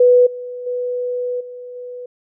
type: tone with level steps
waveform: sine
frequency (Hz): 493.8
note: B4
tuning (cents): 0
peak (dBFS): -7 / -26 / -19 / -30 / -28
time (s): 0-2.06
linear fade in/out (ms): 5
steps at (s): 0.26 / 0.66 / 1.4 / 1.75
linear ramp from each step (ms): 10
effects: none